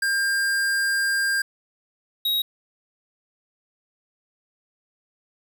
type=tone pair in turn; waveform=square; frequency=1600 / 3805 Hz; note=G6 / A#7; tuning=+35 / +35 cents; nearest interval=octave + minor third; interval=1500 cents; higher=second; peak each=-21 dBFS; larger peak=neither; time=0.02-1.42 / 2.25-2.42 s; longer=first; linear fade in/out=5 ms; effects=9-bit